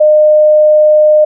sine tone, 609 Hz, D#5, 37 cents flat, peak -3 dBFS, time 0-1.25 s, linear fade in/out 10 ms, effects none

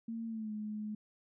sine tone with pitch glide, 227.8 to 212.5 Hz, A#3 to G#3, -40 to +40 cents, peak -37 dBFS, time 0.08-0.95 s, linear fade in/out 5 ms, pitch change -120 cents, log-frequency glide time 0.27-0.52 s, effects none

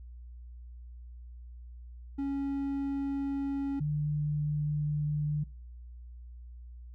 triangle / sine tone pair in turn, 277.2 / 149.19 Hz, C#4 / D3, 0 / +28 cents, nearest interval major seventh, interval 1072 cents, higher first, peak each -28 dBFS, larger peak neither, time 2.18-3.8 / 3.8-5.44 s, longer second, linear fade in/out 10 ms, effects noise-tail reverb RT60 0.5 s tail -24 dB re dry + added 60 Hz sine -44 dBFS peak until 6.94 s

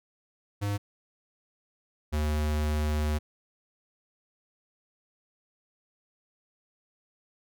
square tone pair in turn, 101.7 / 75.64 Hz, G#2 / D#2, -36 / -48 cents, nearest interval perfect fourth, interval 512 cents, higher first, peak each -28 / -26 dBFS, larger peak second, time 0.61-0.78 / 2.12-3.19 s, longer second, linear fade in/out 20 ms, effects none

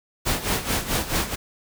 pink noise with tremolo, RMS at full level -22 dBFS, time 0.25-1.36 s, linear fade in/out 20 ms, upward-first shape sine, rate 4.6 Hz, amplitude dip 75%, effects none

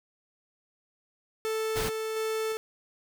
45% pulse tone with tremolo, 440 Hz, A4, in tune, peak -28 dBFS, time 1.45-2.57 s, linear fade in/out 0 ms, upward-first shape square, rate 1.4 Hz, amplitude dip 25%
pink noise, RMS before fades -32 dBFS, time 1.75-1.9 s, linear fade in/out 20 ms
effects none

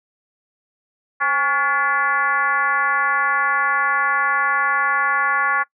sine tone with frequency modulation, 1420 Hz, F6, 28 cents sharp, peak -15 dBFS, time 1.2-5.64 s, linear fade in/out 20 ms, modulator 300 Hz, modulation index 1.6, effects noise-tail reverb RT60 0.1 s tail -22 dB re dry

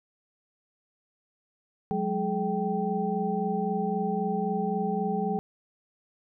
sine tone cluster, 181.8 / 205.6 / 424.5 / 778 Hz, F#3 / G#3 / G#4 / G5, -30 / -17 / +38 / -13 cents, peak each -31 dBFS, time 1.91-5.39 s, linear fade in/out 0 ms, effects none

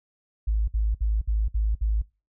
sine tone bursts, 53.5 Hz, A1, 48 cents flat, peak -20 dBFS, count 6, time 0.47-2.02 s, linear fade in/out 10 ms, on 210 ms, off 58 ms, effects noise-tail reverb RT60 0.3 s tail -24 dB re dry

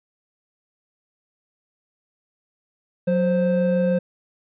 triangle tone pair together, 183.26 / 523.3 Hz, F#3 / C5, -16 / 0 cents, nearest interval octave + tritone, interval 1816 cents, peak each -18 dBFS, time 3.07-3.99 s, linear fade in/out 10 ms, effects resampled to 8000 Hz

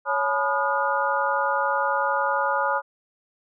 sine tone cluster, 556 / 855 / 986 / 1228 / 1431 Hz, C#5 / A5 / B5 / D#6 / F6, +5 / -50 / -3 / -23 / +42 cents, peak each -27 dBFS, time 0.05-2.82 s, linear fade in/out 50 ms, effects none

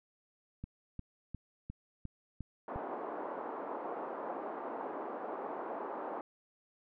click train, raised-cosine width 5 ms, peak -29 dBFS, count 7, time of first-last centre 0.64-2.76 s, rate 2.83 Hz
white band-pass noise, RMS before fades -41 dBFS, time 2.68-6.21 s, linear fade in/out 2 ms, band 280 to 1000 Hz, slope 24 dB/octave
effects none

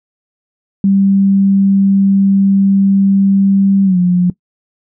sine tone with pitch glide, 196 to 178.7 Hz, G3 to F3, 0 to +40 cents, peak -7 dBFS, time 0.84-4.3 s, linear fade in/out 2 ms, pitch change -160 cents, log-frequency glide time 3.84-3.98 s, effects noise-tail reverb RT60 0.1 s tail -19 dB re dry

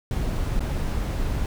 brown noise with dropouts, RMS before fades -25 dBFS, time 0.11-1.46 s, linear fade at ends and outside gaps 1 ms, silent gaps 0.594-0.605 s, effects none

